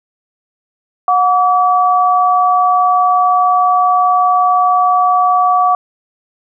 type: tone pair together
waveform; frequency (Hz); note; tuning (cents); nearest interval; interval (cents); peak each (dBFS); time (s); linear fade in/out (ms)
sine; 728 / 1147.2; F#5 / D6; -28 / -41; minor sixth; 787; -11; 1.08-5.75; 2
effects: none